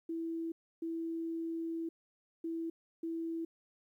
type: tone bursts at uneven times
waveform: sine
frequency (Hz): 329.6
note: E4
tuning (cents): 0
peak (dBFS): -35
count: 4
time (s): 0.09-0.52 / 0.82-1.89 / 2.44-2.7 / 3.03-3.45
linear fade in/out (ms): 5
effects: 12-bit